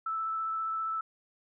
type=tone with vibrato; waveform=sine; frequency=1317 Hz; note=E6; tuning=2 cents flat; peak=-30 dBFS; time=0.06-1.01 s; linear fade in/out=5 ms; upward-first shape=sine; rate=15 Hz; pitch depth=10 cents each way; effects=none